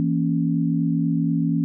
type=chord; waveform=sine; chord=A# diminished; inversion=second; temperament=equal; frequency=164.81 / 233.1 / 277.2 Hz; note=E3 / A#3 / C#4; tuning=0 / 0 / 0 cents; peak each=-21 / -25 / -23 dBFS; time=0-1.64 s; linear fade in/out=0 ms; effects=none